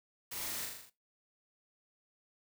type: noise with echo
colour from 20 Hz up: white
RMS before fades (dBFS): -42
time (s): 0.31-0.66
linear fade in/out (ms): 10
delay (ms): 40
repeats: 6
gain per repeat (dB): -3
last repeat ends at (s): 0.9
effects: noise-tail reverb RT60 0.2 s tail -17 dB re dry